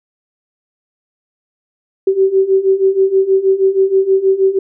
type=beating tone pair; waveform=sine; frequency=381.1 / 387.4 Hz; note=G4 / G4; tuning=-49 / -20 cents; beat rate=6.3 Hz; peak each=-14 / -11 dBFS; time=2.07-4.59 s; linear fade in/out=5 ms; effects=none